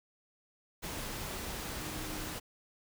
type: tone in noise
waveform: sine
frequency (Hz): 310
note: D#4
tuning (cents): -6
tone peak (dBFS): -46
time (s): 1.8-2.34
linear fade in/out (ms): 20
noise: pink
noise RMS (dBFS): -40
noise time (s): 0.82-2.4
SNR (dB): -9
effects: none